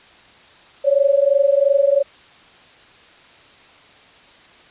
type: tone pair together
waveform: sine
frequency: 548 / 570.9 Hz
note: C#5 / D5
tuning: -20 / -49 cents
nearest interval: minor second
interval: 71 cents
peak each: -15 dBFS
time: 0.84-2.03 s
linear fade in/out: 20 ms
effects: white hiss -47 dBFS RMS until 4.7 s + resampled to 8000 Hz